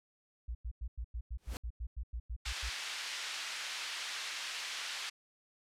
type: tone bursts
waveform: sine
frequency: 58.27 Hz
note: A#1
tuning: in tune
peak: -36 dBFS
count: 14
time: 0.48-2.695 s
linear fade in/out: 10 ms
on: 70 ms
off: 95 ms
type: noise with exponential growth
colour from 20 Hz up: pink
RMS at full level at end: -40 dBFS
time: 1.38-1.57 s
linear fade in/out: 1 ms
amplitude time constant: 40 ms
type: band-pass noise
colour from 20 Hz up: pink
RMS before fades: -41 dBFS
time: 2.45-5.1 s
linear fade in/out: 10 ms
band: 1900 to 5400 Hz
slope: 12 dB/octave
effects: low-pass 12000 Hz 12 dB/octave